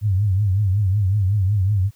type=tone with vibrato; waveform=sine; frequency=99 Hz; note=G2; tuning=18 cents sharp; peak=-15 dBFS; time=0.01-1.91 s; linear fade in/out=50 ms; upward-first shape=triangle; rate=5.4 Hz; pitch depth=160 cents each way; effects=white hiss -59 dBFS RMS until 1.95 s